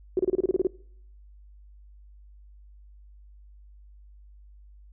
sine tone bursts, 370.7 Hz, F#4, 3 cents sharp, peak -19 dBFS, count 10, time 0.17-0.67 s, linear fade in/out 2 ms, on 23 ms, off 30 ms, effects noise-tail reverb RT60 0.7 s tail -24 dB re dry + added 50 Hz sine -48 dBFS peak until 4.92 s

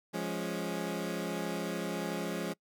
20% pulse chord, Db major, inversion first, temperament equal with one note detuned, 174.61 / 208.3 / 277.2 Hz, F3 / Ab3 / Db4, 0 / +5 / 0 cents, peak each -32 / -33 / -35 dBFS, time 0.13-2.54 s, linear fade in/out 20 ms, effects noise-tail reverb RT60 0.1 s tail -24 dB re dry

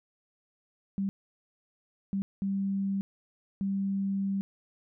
sine tone bursts at uneven times, 196 Hz, G3, in tune, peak -27 dBFS, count 4, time 0.98-1.09 / 2.13-2.22 / 2.42-3.01 / 3.61-4.41 s, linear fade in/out 0 ms, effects none

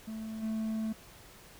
triangle tone with level steps, 220 Hz, A3, in tune, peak -35 / -29 dBFS, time 0.07-0.93 s, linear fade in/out 10 ms, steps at 0.42 s, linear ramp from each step 20 ms, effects pink hiss -54 dBFS RMS until 1.59 s

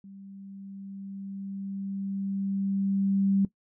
sine tone with level ramp, 196 Hz, G3, in tune, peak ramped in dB -44 to -20 dBFS, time 0.04-3.45 s, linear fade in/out 2 ms, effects noise-tail reverb RT60 0.1 s tail -17 dB re dry

